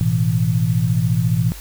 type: chord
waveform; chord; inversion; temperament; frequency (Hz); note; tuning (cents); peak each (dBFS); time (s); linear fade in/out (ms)
sine; A suspended second; none; equal with one note detuned; 110 / 124.4 / 164.81; A2 / B2 / E3; 0 / +13 / 0; -19; 0.01-1.52; 0
effects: added 50 Hz sine -34 dBFS peak until 1.6 s + white hiss -39 dBFS RMS until 1.6 s